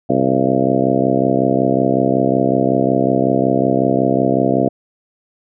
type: harmonic tone with a mistuned harmonic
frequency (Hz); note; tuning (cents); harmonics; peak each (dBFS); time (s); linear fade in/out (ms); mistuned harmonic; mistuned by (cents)
65.41; C2; 0; 2 / 3 / 4 / 5 / 6 / 7 / 8 / 9 / 10; -23 / -21 / -18 / -20 / -22 / -22 / -23 / -23 / -20; 0.09-4.69; 10; 10; +61
effects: none